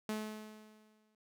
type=tone with exponential decay; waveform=sawtooth; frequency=215.2 Hz; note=A3; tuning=38 cents flat; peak=-31 dBFS; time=0.09-1.15 s; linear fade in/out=2 ms; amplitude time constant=230 ms; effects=none